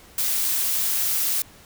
blue noise, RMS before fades -23 dBFS, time 0.18-1.42 s, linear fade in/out 2 ms, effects pink hiss -49 dBFS RMS until 1.65 s

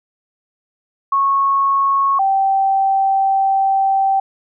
sine tone pair in turn, 1100 / 777.8 Hz, C#6 / G5, -14 / -14 cents, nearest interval tritone, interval 600 cents, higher first, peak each -12 dBFS, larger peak neither, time 1.12-2.19 / 2.19-4.2 s, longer second, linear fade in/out 5 ms, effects none

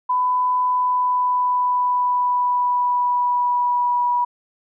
sine tone with pitch glide, 1000 to 973.8 Hz, B5 to B5, +21 to -25 cents, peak -16 dBFS, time 0.09-4.25 s, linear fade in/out 10 ms, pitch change -46 cents, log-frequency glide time 0.62-4.06 s, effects none

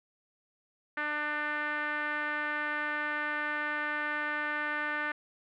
5% pulse tone with low-pass filter, 298.5 Hz, D4, 28 cents sharp, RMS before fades -33 dBFS, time 0.97-5.12 s, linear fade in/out 5 ms, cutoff 1700 Hz, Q 3.6, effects none

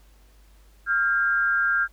sine tone pair together, 1390.9 / 1610 Hz, F6 / G6, -7 / +46 cents, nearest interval minor third, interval 253 cents, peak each -22 dBFS, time 0.86-1.88 s, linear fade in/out 50 ms, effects added 50 Hz sine -51 dBFS peak until 1.92 s + pink hiss -61 dBFS RMS until 1.92 s

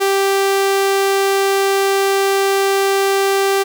sawtooth tone, 392 Hz, G4, in tune, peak -9 dBFS, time 0-3.64 s, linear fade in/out 20 ms, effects none

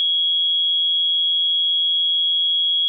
sine tone with amplitude modulation, 3322 Hz, G#7, in tune, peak -14 dBFS, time 0-2.88 s, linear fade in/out 0 ms, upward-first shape sine, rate 167 Hz, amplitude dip 40%, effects none

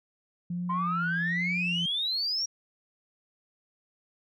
sine tone with vibrato, 173.5 Hz, F3, 11 cents flat, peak -29 dBFS, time 0.5-1.86 s, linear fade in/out 5 ms, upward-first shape sine, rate 1.2 Hz, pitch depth 45 cents each way
sine exponential sweep, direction up, 1016 to 5710 Hz, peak -26 dBFS, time 0.69-2.46 s, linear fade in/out 10 ms
effects tanh soft clip ceiling -21 dBFS

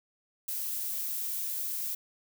violet noise, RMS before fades -34 dBFS, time 0.48-1.95 s, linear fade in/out 5 ms, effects none

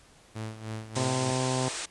sawtooth tone with tremolo, 110 Hz, A2, in tune, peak -29 dBFS, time 0.35-1.32 s, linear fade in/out 10 ms, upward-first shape sine, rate 3.3 Hz, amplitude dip 70%
white band-pass noise, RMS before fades -36 dBFS, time 0.95-1.86 s, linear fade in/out 10 ms, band 290 to 9300 Hz, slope 96 dB/octave
harmonic tone, 129.1 Hz, C3, 23 cents flat, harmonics 1 / 2 / 3 / 4 / 5 / 6 / 7 / 8, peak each -30 / -33 / -35 / -36 / -37 / -38 / -38 / -39 dBFS, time 0.96-1.69 s, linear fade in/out 10 ms
effects pink hiss -57 dBFS RMS until 1.9 s + resampled to 24000 Hz

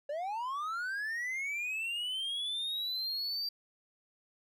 triangle linear sweep, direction up, 558 to 4699 Hz, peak -32 dBFS, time 0.09-3.49 s, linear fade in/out 5 ms, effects none

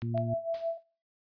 clicks, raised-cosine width 0.3 ms, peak -28 dBFS, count 2, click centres 0.02 / 0.177 s
harmonic tone, 116.54 Hz, A#2, in tune, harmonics 1 / 2 / 3, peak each -32 / -36 / -43 dBFS, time 0.02-0.34 s, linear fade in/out 5 ms
sine tone with tremolo, 664 Hz, E5, 12 cents sharp, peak -26 dBFS, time 0.14-0.78 s, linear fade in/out 10 ms, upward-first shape sine, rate 6 Hz, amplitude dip 75%
white noise with exponential decay, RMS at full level -44 dBFS, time 0.54-0.83 s, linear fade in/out 1 ms, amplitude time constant 63 ms
effects noise-tail reverb RT60 0.3 s tail -17 dB re dry + resampled to 11025 Hz

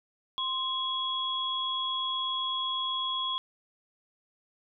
sine tone pair together, 1046.5 / 3336 Hz, C6 / G#7, 0 / +7 cents, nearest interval octave + minor sixth, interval 2007 cents, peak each -33 / -30 dBFS, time 0.38-3.38 s, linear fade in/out 0 ms, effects none

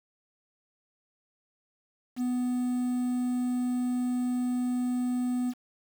triangle tone with quantisation, 248.3 Hz, B3, 9 cents sharp, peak -24 dBFS, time 2.16-5.54 s, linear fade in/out 50 ms, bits 8, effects none

